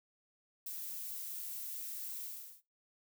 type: noise with ADSR envelope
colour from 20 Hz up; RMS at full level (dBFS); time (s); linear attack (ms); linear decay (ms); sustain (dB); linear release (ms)
violet; -41; 0.66-2.62; 7; 31; -2; 390
effects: noise-tail reverb RT60 0.2 s tail -17 dB re dry